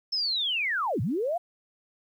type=linear two-way sweep; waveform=sine; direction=down then up; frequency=5330 to 92.5 to 729 Hz; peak=-25 dBFS; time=0.12-1.38 s; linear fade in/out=10 ms; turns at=1.01 s; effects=10-bit